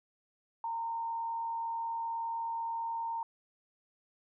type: tone with frequency modulation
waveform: sine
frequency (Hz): 919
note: A#5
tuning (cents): -25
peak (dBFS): -33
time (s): 0.64-3.23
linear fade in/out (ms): 2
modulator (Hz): 85.4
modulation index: 0.26
effects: none